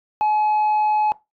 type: tone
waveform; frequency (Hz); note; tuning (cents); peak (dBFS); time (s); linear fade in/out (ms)
sine; 850; G#5; +40; -13; 0.21-1.12; 0
effects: noise-tail reverb RT60 0.2 s tail -20 dB re dry + tanh soft clip ceiling -15 dBFS